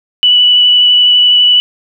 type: tone with vibrato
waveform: sine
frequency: 2960 Hz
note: F#7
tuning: in tune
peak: -4 dBFS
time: 0.23-1.6 s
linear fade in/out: 0 ms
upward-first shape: sine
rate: 12 Hz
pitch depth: 11 cents each way
effects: none